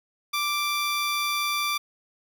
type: tone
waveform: 15% pulse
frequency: 1174.7 Hz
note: D6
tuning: in tune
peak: -18 dBFS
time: 0.33-1.78 s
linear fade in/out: 10 ms
effects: none